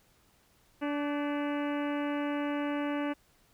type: harmonic tone with a mistuned harmonic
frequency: 290 Hz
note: D4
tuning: 22 cents flat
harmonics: 1 / 2 / 3 / 4 / 5 / 6 / 7 / 8 / 9 / 10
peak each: -31 / -37 / -41 / -43 / -45 / -47 / -48 / -49 / -50 / -51 dBFS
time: 0.81-3.14 s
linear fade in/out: 20 ms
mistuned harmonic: 5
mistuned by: +63 cents
effects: pink hiss -66 dBFS RMS until 3.53 s